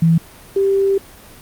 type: tone pair in turn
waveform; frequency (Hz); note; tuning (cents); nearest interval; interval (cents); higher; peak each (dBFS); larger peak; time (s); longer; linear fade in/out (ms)
sine; 164.81 / 392; E3 / G4; 0 / 0; octave + minor third; 1500; second; -9 / -12; first; 0.02-0.18 / 0.56-0.98; second; 5
effects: pink hiss -41 dBFS RMS until 1.41 s + Opus 32 kbps